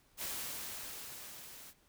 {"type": "noise with level ramp", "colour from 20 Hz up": "white", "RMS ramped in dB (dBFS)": [-39, -53], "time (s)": [0.17, 1.74], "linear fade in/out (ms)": 50, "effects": ["pink hiss -69 dBFS RMS until 1.88 s"]}